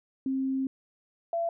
sine tone pair in turn, 266 / 675.3 Hz, C4 / E5, +29 / +42 cents, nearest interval octave + major third, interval 1613 cents, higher second, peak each -26 dBFS, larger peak neither, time 0.26-0.67 / 1.33-1.49 s, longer first, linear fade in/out 2 ms, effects none

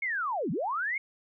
sine linear two-way sweep, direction down then up, 2217 to 138.59 to 2217 Hz, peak -28 dBFS, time 0.02-0.98 s, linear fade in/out 5 ms, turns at 0.51 s, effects none

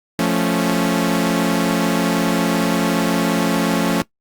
sawtooth chord, F augmented, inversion none, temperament equal, 174.61 / 220 / 277.2 Hz, F3 / A3 / C#4, 0 / 0 / 0 cents, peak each -16 dBFS, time 0.19-4.02 s, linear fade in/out 2 ms, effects noise-tail reverb RT60 0.1 s tail -19 dB re dry + Opus 48 kbps

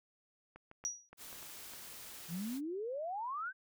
clicks, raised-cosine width 0.5 ms, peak -38 dBFS, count 7, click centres 0.56 / 0.714 / 0.84 / 1.13 / 1.328 / 1.428 / 1.736 s
sine tone with exponential decay, 5790 Hz, F#8, 38 cents flat, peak -31 dBFS, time 0.85-1.09 s, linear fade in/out 0 ms, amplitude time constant 51 ms
white noise, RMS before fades -50 dBFS, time 1.17-2.61 s, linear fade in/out 50 ms
sine exponential sweep, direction up, 157.7 to 1600 Hz, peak -37 dBFS, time 2.28-3.53 s, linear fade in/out 50 ms
effects none

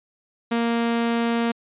sawtooth tone, 233.1 Hz, A#3, in tune, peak -16 dBFS, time 0.51-1.52 s, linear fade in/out 10 ms, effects resampled to 8000 Hz

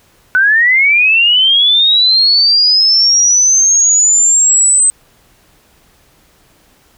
sine linear sweep, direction up, 1480 to 8230 Hz, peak -6 dBFS, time 0.35-4.9 s, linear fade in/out 0 ms, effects pink hiss -50 dBFS RMS until 6.97 s

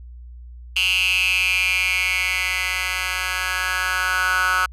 10% pulse tone with high-pass filter sweep, 184.5 Hz, F#3, 5 cents flat, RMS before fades -21 dBFS, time 0.76-4.66 s, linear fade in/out 5 ms, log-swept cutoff 2800 to 1400 Hz, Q 8.2, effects added 60 Hz sine -36 dBFS peak until 4.72 s + resampled to 32000 Hz

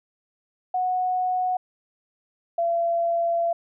sine tone pair in turn, 735 / 679.3 Hz, F#5 / F5, -12 / -48 cents, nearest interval minor second, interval 136 cents, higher first, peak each -21 / -20 dBFS, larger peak second, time 0.74-1.57 / 2.58-3.53 s, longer second, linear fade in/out 5 ms, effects none

